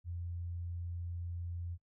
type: tone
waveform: sine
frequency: 86.5 Hz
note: F2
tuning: 16 cents flat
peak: -38 dBFS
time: 0.04-1.78 s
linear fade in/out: 50 ms
effects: noise-tail reverb RT60 0.1 s tail -19 dB re dry